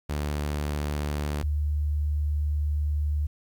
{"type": "tone pair in turn", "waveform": ["sawtooth", "sine"], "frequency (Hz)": [73.7, 74.3], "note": ["D2", "D2"], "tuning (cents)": [7, 21], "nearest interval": "unison", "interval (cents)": 14, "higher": "second", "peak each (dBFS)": -23, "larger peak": "neither", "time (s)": [[0.09, 1.43], [1.43, 3.27]], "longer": "second", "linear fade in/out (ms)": 10, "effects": ["10-bit"]}